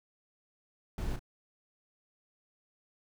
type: noise with echo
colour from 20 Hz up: brown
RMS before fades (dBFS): -34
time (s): 0.98-1.16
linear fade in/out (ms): 2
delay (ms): 33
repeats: 1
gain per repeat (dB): -8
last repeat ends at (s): 1.193
effects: none